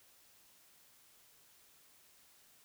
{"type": "silence", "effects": ["white hiss -65 dBFS RMS until 2.64 s"]}